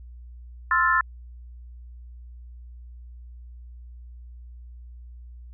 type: chord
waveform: sine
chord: F major seventh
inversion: second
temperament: equal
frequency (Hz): 1046.5 / 1318.5 / 1396.9 / 1760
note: C6 / E6 / F6 / A6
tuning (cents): 0 / 0 / 0 / 0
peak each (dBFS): -23 / -24 / -25 / -22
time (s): 0.71-1.01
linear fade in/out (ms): 2
effects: added 60 Hz sine -40 dBFS peak until 5.53 s